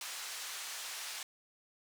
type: band-pass noise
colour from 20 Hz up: white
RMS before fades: -43 dBFS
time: 0.01-1.23 s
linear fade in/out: 2 ms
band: 890 to 7600 Hz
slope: 12 dB/octave
effects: none